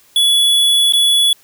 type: tone with dropouts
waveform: square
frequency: 3406 Hz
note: G#7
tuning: 43 cents sharp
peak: -10 dBFS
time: 0.16-1.33 s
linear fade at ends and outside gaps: 2 ms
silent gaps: 0.924-0.935 s
effects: white hiss -50 dBFS RMS until 1.43 s